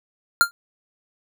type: tone with exponential decay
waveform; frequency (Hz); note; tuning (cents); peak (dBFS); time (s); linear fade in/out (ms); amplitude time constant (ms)
square; 1395; F6; -2; -8; 0.41-0.51; 0; 20
effects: none